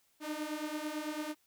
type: beating tone pair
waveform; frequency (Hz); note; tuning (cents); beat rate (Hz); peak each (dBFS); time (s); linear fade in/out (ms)
sawtooth; 299.3 / 308.3; D4 / D#4; +33 / -16; 9; -36 / -35; 0.2-1.35; 50
effects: white hiss -72 dBFS RMS until 1.46 s